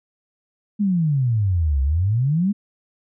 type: exponential two-way sweep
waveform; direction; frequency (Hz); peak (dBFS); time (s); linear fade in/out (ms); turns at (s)
sine; down then up; 212.9 to 65.41 to 212.9; -16; 0.79-2.53; 20; 1.82
effects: none